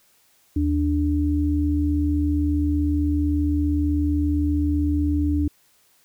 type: tone pair together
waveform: sine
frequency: 78.24 / 293.7 Hz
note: D#2 / D4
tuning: +10 / 0 cents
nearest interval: octave + major seventh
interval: 2290 cents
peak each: -21 dBFS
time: 0.56-5.48 s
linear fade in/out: 5 ms
effects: white hiss -60 dBFS RMS until 6.04 s